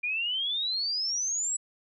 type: exponential sweep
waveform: sine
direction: up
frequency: 2387 to 7902 Hz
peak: -27 dBFS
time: 0.03-1.57 s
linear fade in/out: 10 ms
effects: none